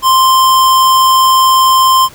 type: tone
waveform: square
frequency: 1046.5 Hz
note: C6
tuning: in tune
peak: -6 dBFS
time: 0.02-2.09 s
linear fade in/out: 50 ms
effects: pink hiss -37 dBFS RMS until 2.14 s

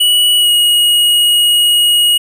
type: tone with pitch glide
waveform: square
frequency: 2936 to 2891 Hz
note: F#7 to F#7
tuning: -14 to -41 cents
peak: -8 dBFS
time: 0-2.18 s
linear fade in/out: 10 ms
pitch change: -27 cents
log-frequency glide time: 0.38-0.49 s
effects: none

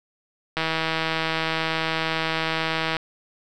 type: click train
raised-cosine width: 0.3 ms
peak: -8 dBFS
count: 387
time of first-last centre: 0.57-2.968 s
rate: 161 Hz
effects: none

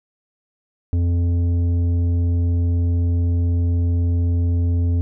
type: tone with tanh clipping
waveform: triangle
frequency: 86.4 Hz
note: F2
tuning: 18 cents flat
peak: -17 dBFS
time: 0.93-5.01 s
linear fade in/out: 0 ms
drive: 13 dB
effects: none

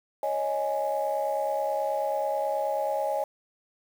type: chord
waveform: sine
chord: C# suspended second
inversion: none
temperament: just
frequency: 554.4 / 623.7 / 831.5 Hz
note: C#5 / D#5 / G#5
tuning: 0 / +4 / +2 cents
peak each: -29 dBFS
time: 0.23-3.24 s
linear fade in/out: 2 ms
effects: tanh soft clip ceiling -17 dBFS + 8-bit

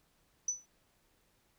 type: tone with exponential decay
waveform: sine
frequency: 5980 Hz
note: F#8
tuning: 17 cents sharp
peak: -27 dBFS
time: 0.48-0.66 s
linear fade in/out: 5 ms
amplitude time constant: 37 ms
effects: pink hiss -72 dBFS RMS until 1.58 s

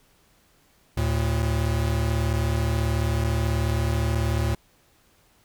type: tone pair together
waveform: square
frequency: 74.8 / 113.3 Hz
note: D2 / A#2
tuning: +32 / -49 cents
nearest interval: perfect fifth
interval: 719 cents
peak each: -25 dBFS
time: 0.97-4.55 s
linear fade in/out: 5 ms
effects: pink hiss -61 dBFS RMS until 5.44 s

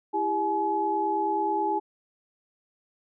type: tone cluster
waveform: sine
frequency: 331.3 / 400.6 / 850 Hz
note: E4 / G4 / G#5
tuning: +9 / +38 / +40 cents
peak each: -31 / -30 / -25 dBFS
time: 0.13-1.8 s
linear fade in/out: 20 ms
effects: none

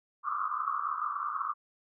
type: band-pass noise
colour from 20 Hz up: pink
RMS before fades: -33 dBFS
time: 0.23-1.54 s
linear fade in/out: 50 ms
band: 1100 to 1300 Hz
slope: 96 dB/octave
effects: none

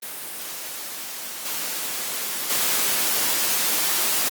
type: noise with level steps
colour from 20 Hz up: white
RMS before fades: -33 / -28 / -22 dBFS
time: 0.02-4.29 s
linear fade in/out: 10 ms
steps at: 1.45 / 2.5 s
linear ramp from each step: 5 ms
effects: high-pass 200 Hz 12 dB/octave + Opus 32 kbps

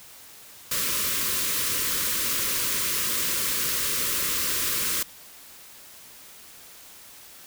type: band-stop noise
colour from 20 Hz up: white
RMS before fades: -26 dBFS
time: 0.71-5.03 s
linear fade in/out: 5 ms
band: 580 to 980 Hz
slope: 96 dB/octave
effects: white hiss -47 dBFS RMS until 7.46 s

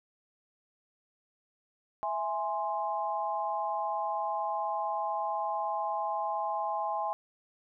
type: chord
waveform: sine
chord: E augmented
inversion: none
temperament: equal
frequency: 659.3 / 830.6 / 1046.5 Hz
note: E5 / G#5 / B#5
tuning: 0 / 0 / 0 cents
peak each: -36 / -32 / -35 dBFS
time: 2.03-7.13 s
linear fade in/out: 0 ms
effects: none

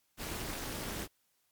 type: noise with amplitude modulation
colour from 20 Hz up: pink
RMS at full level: -35 dBFS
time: 0.17-1.08 s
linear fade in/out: 50 ms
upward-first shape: sine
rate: 267 Hz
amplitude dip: 100%
effects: white hiss -75 dBFS RMS until 1.51 s + MP3 96 kbps

